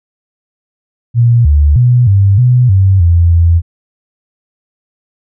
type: tone with pitch steps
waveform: sine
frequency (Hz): 118.5 / 73.4 / 123 / 98.7 / 124.5 / 95.9 / 85.3 / 84.4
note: A#2 / D2 / B2 / G2 / B2 / G2 / F2 / E2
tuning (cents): +29 / 0 / -7 / +12 / +14 / -37 / -40 / +41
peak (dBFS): -4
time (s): 1.14-3.62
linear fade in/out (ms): 50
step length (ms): 310
effects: none